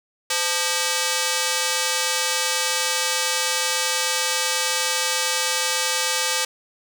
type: ring-modulated tone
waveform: 5% pulse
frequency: 698.5 Hz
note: F5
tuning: in tune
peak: -6 dBFS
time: 0.3-6.45 s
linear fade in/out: 5 ms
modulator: 185 Hz
effects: none